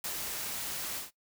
white noise with ADSR envelope, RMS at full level -35 dBFS, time 0.04-1.11 s, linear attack 4 ms, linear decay 71 ms, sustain -2 dB, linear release 140 ms, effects noise-tail reverb RT60 0.1 s tail -17 dB re dry

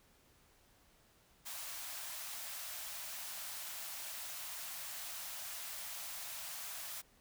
white high-pass noise, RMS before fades -45 dBFS, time 1.45-7.02 s, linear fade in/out 20 ms, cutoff 580 Hz, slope 96 dB/octave, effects pink hiss -68 dBFS RMS until 7.2 s

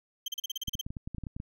35% pulse tone bursts, 3136 Hz, G7, in tune, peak -30 dBFS, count 10, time 0.26-0.813 s, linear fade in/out 5 ms, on 22 ms, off 37 ms
clicks, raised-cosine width 5 ms, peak -25 dBFS, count 12, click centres 0.683 / 0.752 / 0.865 / 0.905 / 0.968 / 1.075 / 1.147 / 1.183 / 1.237 / 1.268 / 1.365 / 1.401 s
effects none

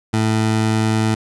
20% pulse tone, 110 Hz, A2, in tune, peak -10 dBFS, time 0.13-1.15 s, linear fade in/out 10 ms, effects resampled to 24000 Hz

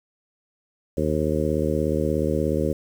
harmonic tone, 76.8 Hz, D#2, 22 cents flat, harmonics 1 / 2 / 3 / 4 / 5 / 6 / 7, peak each -28 / -28 / -28 / -28 / -28 / -28 / -28 dBFS, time 0.97-2.73 s, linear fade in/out 5 ms, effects 8-bit

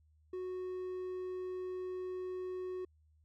triangle tone, 368 Hz, F#4, 9 cents flat, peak -36 dBFS, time 0.33-2.85 s, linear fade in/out 5 ms, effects added 77 Hz sine -65 dBFS peak until 3.24 s

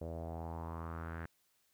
sawtooth tone with low-pass filter sweep, 82.4 Hz, E2, in tune, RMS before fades -43 dBFS, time 0.01-1.26 s, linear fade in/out 5 ms, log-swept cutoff 550 to 1700 Hz, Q 3.9, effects white hiss -75 dBFS RMS until 1.73 s

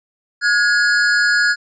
square tone pair together, 1442 / 1666.9 Hz, F#6 / G#6, -45 / +6 cents, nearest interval minor third, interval 251 cents, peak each -16 dBFS, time 0.41-1.56 s, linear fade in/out 50 ms, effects resampled to 16000 Hz

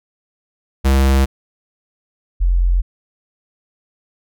square / sine tone pair in turn, 67.2 / 43.98 Hz, C2 / F1, +47 / +13 cents, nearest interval perfect fifth, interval 734 cents, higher first, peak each -11 dBFS, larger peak neither, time 0.84-1.26 / 2.4-2.82 s, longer neither, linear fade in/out 20 ms, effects none

